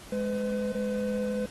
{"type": "tone pair together", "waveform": "triangle", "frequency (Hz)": [208.4, 504], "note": ["G#3", "B4"], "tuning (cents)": [6, 35], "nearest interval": "octave + minor third", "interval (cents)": 1529, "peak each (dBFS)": -28, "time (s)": [0.12, 1.46], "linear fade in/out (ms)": 5, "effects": ["pink hiss -48 dBFS RMS until 1.5 s", "AAC 32 kbps"]}